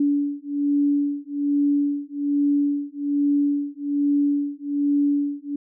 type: beating tone pair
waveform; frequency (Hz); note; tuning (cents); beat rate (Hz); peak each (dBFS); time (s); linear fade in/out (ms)
sine; 286.3 / 287.5; D4 / D4; -44 / -37; 1.2; -22; 0-5.56; 5
effects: none